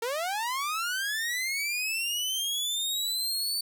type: linear sweep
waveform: sawtooth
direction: up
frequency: 444.9 to 4559 Hz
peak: -25 dBFS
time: 0.02-3.61 s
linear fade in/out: 5 ms
effects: none